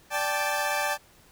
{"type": "chord", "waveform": "20% pulse", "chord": "D suspended fourth", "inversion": "none", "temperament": "equal with one note detuned", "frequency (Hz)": [587.3, 784, 872.9], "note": ["D5", "G5", "A5"], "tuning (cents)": [0, 0, -14], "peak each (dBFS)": -25, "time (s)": [0.1, 0.98], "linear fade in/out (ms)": 50, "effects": ["pink hiss -57 dBFS RMS until 1.31 s"]}